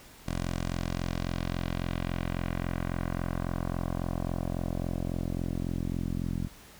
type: tone with low-pass filter sweep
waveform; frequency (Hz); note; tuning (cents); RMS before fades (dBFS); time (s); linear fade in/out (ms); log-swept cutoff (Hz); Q
10% pulse; 43.65; F1; 0; -32; 0.26-6.48; 20; 9200 to 230; 1.2
effects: pink hiss -52 dBFS RMS until 6.79 s